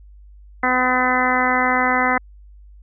harmonic tone, 253.2 Hz, B3, 43 cents sharp, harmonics 1 / 2 / 3 / 4 / 5 / 6 / 7 / 8, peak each -24 / -26 / -22 / -23 / -23 / -25 / -25 / -22 dBFS, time 0.63-2.18 s, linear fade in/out 5 ms, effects added 50 Hz sine -41 dBFS peak until 2.82 s

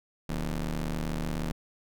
25% pulse ring-modulated tone, 76.2 Hz, D#2, 36 cents flat, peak -23 dBFS, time 0.29-1.52 s, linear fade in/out 5 ms, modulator 91.1 Hz, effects none

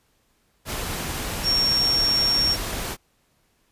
sine tone in noise, 5530 Hz, F8, 18 cents flat, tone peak -18 dBFS, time 1.43-2.57 s, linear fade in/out 50 ms, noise pink, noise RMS -29 dBFS, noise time 0.65-2.97 s, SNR +8 dB, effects pink hiss -66 dBFS RMS until 3.71 s + resampled to 32000 Hz

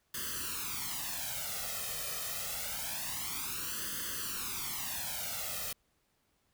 white noise with flanger, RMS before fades -38 dBFS, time 0.14-5.73 s, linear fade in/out 5 ms, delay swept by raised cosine 0.63 to 1.63 ms, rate 0.26 Hz, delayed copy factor +0.95, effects pink hiss -75 dBFS RMS until 6.53 s

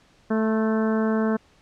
harmonic tone with a mistuned harmonic, 220 Hz, A3, in tune, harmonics 1 / 2 / 3 / 4 / 5 / 6 / 7 / 8, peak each -21 / -26 / -31 / -37 / -35 / -37 / -36 / -43 dBFS, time 0.3-1.37 s, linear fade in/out 10 ms, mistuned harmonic 5, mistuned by -25 cents, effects pink hiss -58 dBFS RMS until 1.61 s + low-pass 6000 Hz 12 dB/octave

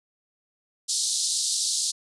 pink band-pass noise, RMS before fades -26 dBFS, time 0.88-1.92 s, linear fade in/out 20 ms, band 3900 to 10000 Hz, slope 48 dB/octave, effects resampled to 24000 Hz

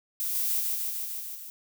violet noise with echo, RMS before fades -30 dBFS, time 0.2-0.6 s, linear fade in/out 0 ms, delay 150 ms, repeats 6, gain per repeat -2 dB, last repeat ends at 1.5 s, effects none

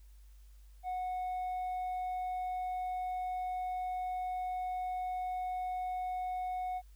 triangle tone with hard clipping, 734 Hz, F#5, 14 cents flat, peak -33 dBFS, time 0.83-6.82 s, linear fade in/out 50 ms, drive 1 dB, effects added 50 Hz sine -53 dBFS peak until 6.95 s + white hiss -71 dBFS RMS until 6.95 s

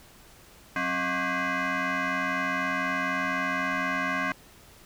sine tone with frequency modulation, 266.5 Hz, C4, 32 cents sharp, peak -23 dBFS, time 0.76-4.32 s, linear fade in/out 2 ms, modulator 449 Hz, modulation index 4.4, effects tanh soft clip ceiling -24 dBFS + pink hiss -53 dBFS RMS until 4.85 s

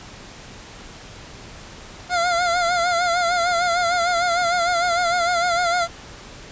25% pulse tone with vibrato, 698 Hz, F5, 1 cent flat, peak -14 dBFS, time 2.09-5.88 s, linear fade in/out 50 ms, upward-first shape sine, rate 6.6 Hz, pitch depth 59 cents each way, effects pink hiss -40 dBFS RMS until 6.51 s + resampled to 16000 Hz

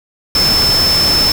sine tone in noise, 5274 Hz, E8, in tune, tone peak -10 dBFS, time 0.35-1.32 s, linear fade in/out 2 ms, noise pink, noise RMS -18 dBFS, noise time 0.35-1.32 s, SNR +5 dB, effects none

